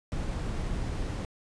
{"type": "noise", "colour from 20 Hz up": "brown", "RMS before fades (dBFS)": -32, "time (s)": [0.12, 1.25], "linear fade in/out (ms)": 0, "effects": ["resampled to 22050 Hz"]}